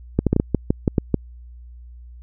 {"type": "clicks", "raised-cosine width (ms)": 3, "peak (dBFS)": -3, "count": 10, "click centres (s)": [0.19, 0.267, 0.33, 0.364, 0.399, 0.547, 0.705, 0.878, 0.982, 1.143], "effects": ["added 60 Hz sine -38 dBFS peak until 2.22 s"]}